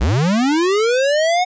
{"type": "linear sweep", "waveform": "square", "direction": "up", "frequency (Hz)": [49.59, 740], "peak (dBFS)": -14, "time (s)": [0, 1.45], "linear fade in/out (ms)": 20, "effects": ["resampled to 16000 Hz"]}